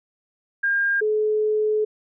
sine tone pair in turn, 1609 / 428 Hz, G6 / A4, +45 / -48 cents, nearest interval octave + major seventh, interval 2293 cents, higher first, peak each -18 dBFS, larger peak neither, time 0.63-1.01 / 1.01-1.85 s, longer second, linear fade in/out 10 ms, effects none

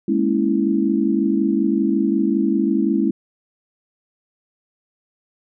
sine chord, A# half-diminished seventh, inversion third, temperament equal, 207.7 / 233.1 / 277.2 / 329.6 Hz, G#3 / A#3 / C#4 / E4, 0 / 0 / 0 / 0 cents, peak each -20 / -24 / -21 / -20 dBFS, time 0.08-3.11 s, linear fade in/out 5 ms, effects none

